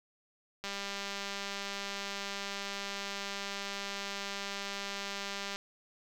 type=click train; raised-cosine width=0.2 ms; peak=-21 dBFS; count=980; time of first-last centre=0.64-5.56 s; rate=199 Hz; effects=8-bit